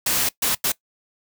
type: noise bursts at uneven times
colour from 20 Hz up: white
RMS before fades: -21 dBFS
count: 3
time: 0.06-0.29 / 0.42-0.55 / 0.64-0.72 s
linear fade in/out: 5 ms
effects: noise-tail reverb RT60 0.1 s tail -20 dB re dry